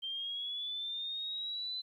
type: linear sweep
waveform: sine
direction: up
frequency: 3145 to 4041 Hz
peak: -36 dBFS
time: 0.02-1.82 s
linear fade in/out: 20 ms
effects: 12-bit